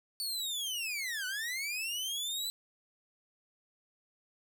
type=linear two-way sweep; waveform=sawtooth; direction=down then up; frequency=4518 to 1463 to 4032 Hz; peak=-31 dBFS; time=0.2-2.5 s; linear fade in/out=0 ms; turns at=1.26 s; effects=none

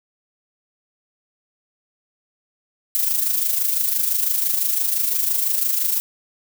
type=noise with amplitude modulation; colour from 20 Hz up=violet; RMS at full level=-18 dBFS; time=2.95-6 s; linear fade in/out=0 ms; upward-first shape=sine; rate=25.9 Hz; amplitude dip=55%; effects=none

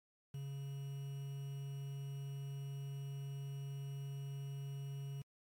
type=tone with quantisation; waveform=triangle; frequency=138.59 Hz; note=C#3; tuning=in tune; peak=-40 dBFS; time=0.34-5.22 s; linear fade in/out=5 ms; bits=10; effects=AAC 64 kbps

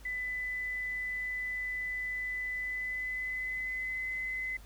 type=tone with pitch glide; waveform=sine; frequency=2000 to 2033 Hz; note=B6 to B6; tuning=+21 to +50 cents; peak=-33 dBFS; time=0.05-4.57 s; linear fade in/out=5 ms; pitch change=+29 cents; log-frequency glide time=2.55-4.1 s; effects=added 50 Hz sine -50 dBFS peak until 4.65 s + pink hiss -58 dBFS RMS until 4.65 s

